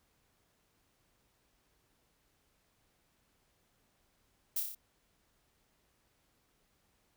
violet noise with echo, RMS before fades -33 dBFS, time 4.56-4.6 s, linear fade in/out 5 ms, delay 30 ms, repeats 5, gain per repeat -3 dB, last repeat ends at 4.75 s, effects pink hiss -74 dBFS RMS until 7.16 s

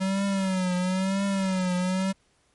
square tone with vibrato, 188.9 Hz, F#3, 36 cents sharp, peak -24 dBFS, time 0-2.13 s, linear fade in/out 20 ms, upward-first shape triangle, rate 1 Hz, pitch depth 92 cents each way, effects pink hiss -66 dBFS RMS until 2.54 s + MP3 48 kbps

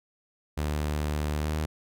sawtooth tone with pitch glide, 75 to 77.29 Hz, D2 to D#2, +37 to -11 cents, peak -23 dBFS, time 0.57-1.66 s, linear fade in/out 10 ms, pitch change +52 cents, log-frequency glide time 1.4-1.52 s, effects none

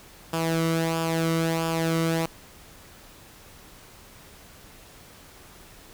sawtooth tone with flanger, 163.9 Hz, E3, 10 cents flat, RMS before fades -25 dBFS, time 0.33-2.26 s, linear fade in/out 5 ms, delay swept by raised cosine 0.49 to 1.2 ms, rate 1.5 Hz, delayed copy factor -0.6, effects pink hiss -49 dBFS RMS until 5.93 s

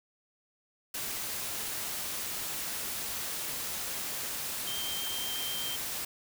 sine tone in noise, 3154 Hz, G7, 10 cents sharp, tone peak -36 dBFS, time 4.67-5.76 s, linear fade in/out 5 ms, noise white, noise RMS -36 dBFS, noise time 0.94-6.05 s, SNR -3 dB, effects none

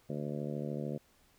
harmonic tone, 73.42 Hz, D2, in tune, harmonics 2 / 3 / 4 / 5 / 6 / 7 / 8 / 9, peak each -39 / -40 / -45 / -44 / -47 / -44 / -47 / -52 dBFS, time 0.09-0.98 s, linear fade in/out 10 ms, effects pink hiss -67 dBFS RMS until 1.38 s

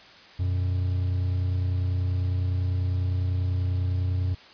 triangle tone pair together, 90.7 / 120.73 Hz, F#2 / B2, -34 / -39 cents, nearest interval perfect fourth, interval 495 cents, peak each -21 / -32 dBFS, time 0.39-4.35 s, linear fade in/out 10 ms, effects white hiss -49 dBFS RMS until 4.53 s + resampled to 11025 Hz

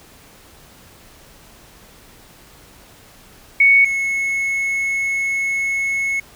sine / triangle tone pair in turn, 2221 / 2190 Hz, C#7 / C#7, +3 / -22 cents, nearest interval unison, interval 25 cents, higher first, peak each -8 / -16 dBFS, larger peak first, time 3.6-3.85 / 3.85-6.2 s, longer second, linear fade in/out 5 ms, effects pink hiss -46 dBFS RMS until 6.35 s

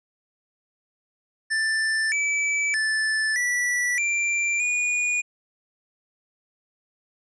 square tone with pitch steps, 1769 / 2306 / 1751 / 1957 / 2361 / 2450 Hz, A6 / D7 / A6 / B6 / D7 / D#7, +9 / -32 / -9 / -16 / +9 / -27 cents, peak -22 dBFS, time 1.5-5.22 s, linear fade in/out 20 ms, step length 620 ms, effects resampled to 22050 Hz

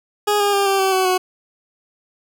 20% pulse tone with pitch steps, 414.7 / 406.6 / 398.7 / 391 / 383.4 / 375.9 / 368.6 Hz, G#4 / G#4 / G4 / G4 / G4 / F#4 / F#4, -3 / -37 / +29 / -4 / -38 / +27 / -7 cents, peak -10 dBFS, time 0.27-1.18 s, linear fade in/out 10 ms, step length 130 ms, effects none

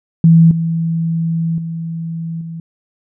sine tone with level steps, 164.81 Hz, E3, in tune, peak -4 / -14 / -20 / -24 dBFS, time 0.24-2.6 s, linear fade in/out 2 ms, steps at 0.51 / 1.58 / 2.41 s, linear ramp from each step 2 ms, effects none

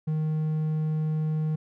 triangle tone, 155.56 Hz, D#3, in tune, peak -22 dBFS, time 0.07-1.56 s, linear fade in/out 10 ms, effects none

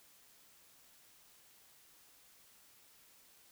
silence, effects white hiss -64 dBFS RMS until 3.51 s

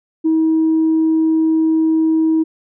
sine tone, 319.7 Hz, D#4, 47 cents sharp, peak -10 dBFS, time 0.24-2.44 s, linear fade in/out 20 ms, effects tanh soft clip ceiling -8 dBFS

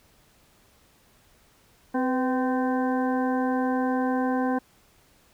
harmonic tone with a mistuned harmonic, 258 Hz, C4, 24 cents flat, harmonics 1 / 2 / 3 / 4 / 6 / 7, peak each -24 / -30 / -30 / -34 / -36 / -45 dBFS, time 1.94-4.59 s, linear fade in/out 10 ms, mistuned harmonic 2, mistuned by -49 cents, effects pink hiss -60 dBFS RMS until 5.33 s

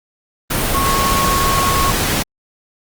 sine tone in noise, 1096 Hz, C#6, 20 cents flat, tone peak -16 dBFS, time 0.74-1.91 s, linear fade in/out 10 ms, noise pink, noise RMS -17 dBFS, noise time 0.5-2.23 s, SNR -2 dB, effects Opus 32 kbps

